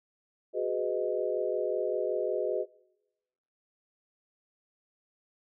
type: chord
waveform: sine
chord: G# minor seventh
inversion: third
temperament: equal with one note detuned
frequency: 370 / 415.3 / 502.2 / 622.3 Hz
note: F#4 / G#4 / B4 / D#5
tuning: 0 / 0 / +29 / 0 cents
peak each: -33 dBFS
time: 0.53-2.66 s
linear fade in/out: 50 ms
effects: noise-tail reverb RT60 1.0 s tail -24 dB re dry